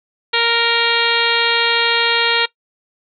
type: harmonic tone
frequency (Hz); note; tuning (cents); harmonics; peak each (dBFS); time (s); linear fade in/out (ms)
466.3; A#4; +1; 1 / 2 / 3 / 4 / 5 / 6 / 7 / 8 / 9; -22 / -22 / -22 / -22 / -22 / -22 / -22 / -22 / -22; 0.33-2.46; 10
effects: noise-tail reverb RT60 0.1 s tail -20 dB re dry